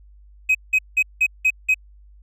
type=tone bursts; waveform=triangle; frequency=2529 Hz; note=D#7; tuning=28 cents sharp; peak=-11 dBFS; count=6; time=0.49-1.744 s; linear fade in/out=10 ms; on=59 ms; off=180 ms; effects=tanh soft clip ceiling -8 dBFS + added 50 Hz sine -45 dBFS peak until 2.22 s